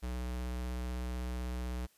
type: tone with vibrato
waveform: square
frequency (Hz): 61.74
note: B1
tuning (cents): 0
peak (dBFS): -36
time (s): 0.02-1.87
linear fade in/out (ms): 20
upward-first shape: sine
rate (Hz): 16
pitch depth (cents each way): 14
effects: white hiss -68 dBFS RMS until 1.97 s + resampled to 32000 Hz

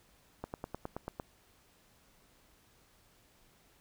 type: slowing click train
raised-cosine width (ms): 1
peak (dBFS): -24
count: 8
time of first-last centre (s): 0.44-1.199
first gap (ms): 99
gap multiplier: 1.03
effects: pink hiss -66 dBFS RMS until 3.8 s

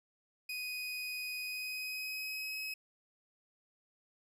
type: tone with pitch glide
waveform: 30% pulse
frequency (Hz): 2495 to 2556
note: D#7 to D#7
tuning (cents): +4 to +46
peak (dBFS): -35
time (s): 0.49-2.74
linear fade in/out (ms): 5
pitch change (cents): +42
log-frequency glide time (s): 1.41-2.58
effects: none

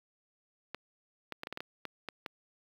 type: clicks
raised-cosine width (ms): 0.3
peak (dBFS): -22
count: 10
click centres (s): 0.746 / 1.323 / 1.434 / 1.471 / 1.526 / 1.574 / 1.605 / 1.853 / 2.087 / 2.262
effects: high-pass 150 Hz 12 dB/octave + 8-bit

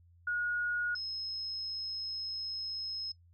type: tone pair in turn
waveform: sine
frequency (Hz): 1445 / 5161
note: F#6 / E8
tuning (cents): -41 / -38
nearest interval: octave + minor seventh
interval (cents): 2203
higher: second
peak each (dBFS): -30 / -35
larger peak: first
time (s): 0.27-0.95 / 0.95-3.12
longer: second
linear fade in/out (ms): 5
effects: noise-tail reverb RT60 0.1 s tail -22 dB re dry + added 86 Hz sine -59 dBFS peak until 3.33 s

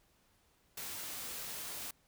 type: noise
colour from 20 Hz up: white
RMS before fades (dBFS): -43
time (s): 0.77-1.91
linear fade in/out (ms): 5
effects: pink hiss -71 dBFS RMS until 2.07 s

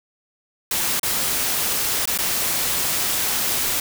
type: noise with dropouts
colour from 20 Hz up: white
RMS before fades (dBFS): -22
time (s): 0.71-3.8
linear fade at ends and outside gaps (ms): 2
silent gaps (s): 0.996-1.031 / 2.056-2.074 / 2.176-2.187
effects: none

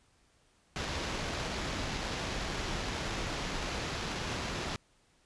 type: noise with sample-and-hold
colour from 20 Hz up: pink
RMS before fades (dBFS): -36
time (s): 0.76-4.76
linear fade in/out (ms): 0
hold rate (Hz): 8820
effects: pink hiss -68 dBFS RMS until 5.25 s + resampled to 22050 Hz

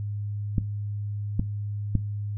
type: clicks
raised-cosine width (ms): 5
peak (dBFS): -10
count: 3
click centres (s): 0.582 / 1.395 / 1.953
effects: noise-tail reverb RT60 0.3 s tail -18 dB re dry + added 103 Hz sine -28 dBFS peak until 2.37 s

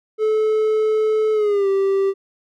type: tone with pitch glide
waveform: triangle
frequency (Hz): 433.4 to 390.6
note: A4 to G4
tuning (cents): -26 to -6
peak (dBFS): -13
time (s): 0.18-2.14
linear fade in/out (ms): 50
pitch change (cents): -180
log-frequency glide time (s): 1.33-1.68
effects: none

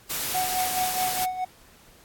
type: noise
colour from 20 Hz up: white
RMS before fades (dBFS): -29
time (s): 0.09-1.26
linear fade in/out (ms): 20
type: tone with tremolo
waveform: triangle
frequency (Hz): 740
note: F#5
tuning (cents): 0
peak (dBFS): -21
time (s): 0.34-1.45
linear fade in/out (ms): 10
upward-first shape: sine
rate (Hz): 4.7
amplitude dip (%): 65
effects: pink hiss -54 dBFS RMS until 2.04 s + AAC 64 kbps

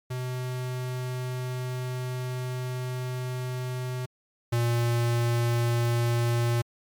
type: tone pair in turn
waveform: square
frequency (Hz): 126.6 / 118.4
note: B2 / A#2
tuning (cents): +43 / +27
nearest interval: minor second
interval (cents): 116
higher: first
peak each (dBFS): -30 / -23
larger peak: second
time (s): 0.1-4.06 / 4.52-6.62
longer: first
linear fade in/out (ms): 10
effects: MP3 96 kbps

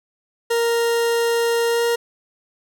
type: tone with pitch glide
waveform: 40% pulse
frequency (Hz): 466.2 to 469.7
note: A#4 to A#4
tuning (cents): 0 to +13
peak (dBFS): -16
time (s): 0.5-1.96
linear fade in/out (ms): 10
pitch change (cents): +13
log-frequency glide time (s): 1.68-1.84
effects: none

